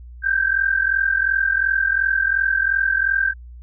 sine tone pair together, 1554.2 / 1597 Hz, G6 / G6, -15 / +32 cents, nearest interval unison, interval 47 cents, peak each -19 dBFS, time 0.22-3.34 s, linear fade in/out 50 ms, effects added 60 Hz sine -36 dBFS peak until 3.62 s

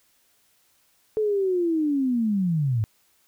sine linear sweep, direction down, 438 to 103.2 Hz, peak -20 dBFS, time 1.17-2.84 s, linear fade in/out 0 ms, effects white hiss -64 dBFS RMS until 3.27 s

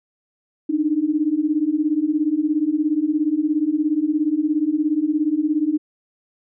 sine beating tone pair, 293.7 / 310.7 Hz, D4 / D#4, 0 / -2 cents, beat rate 17 Hz, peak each -21 / -19 dBFS, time 0.69-5.78 s, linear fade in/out 10 ms, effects none

